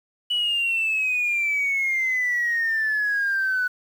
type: exponential sweep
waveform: sine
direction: down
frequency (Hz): 2960 to 1480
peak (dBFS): -19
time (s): 0.3-3.68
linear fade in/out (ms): 10
effects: tanh soft clip ceiling -17 dBFS + 8-bit